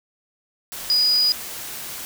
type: tone in noise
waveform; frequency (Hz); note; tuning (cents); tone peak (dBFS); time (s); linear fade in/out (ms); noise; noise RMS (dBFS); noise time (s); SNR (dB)
sine; 4927; D#8; -18; -15; 0.9-1.32; 0; white; -33; 0.72-2.05; +15
effects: none